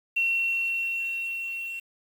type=tone with level ramp; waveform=sine; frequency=2723 Hz; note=F7; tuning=44 cents flat; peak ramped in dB=-21 to -32 dBFS; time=0.16-1.8 s; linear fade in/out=10 ms; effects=8-bit